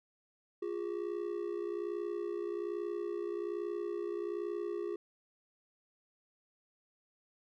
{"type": "ring-modulated tone", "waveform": "triangle", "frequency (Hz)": 380.2, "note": "F#4", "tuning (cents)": 47, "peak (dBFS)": -30, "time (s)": [0.62, 4.96], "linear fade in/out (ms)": 5, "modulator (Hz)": 30.6, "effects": []}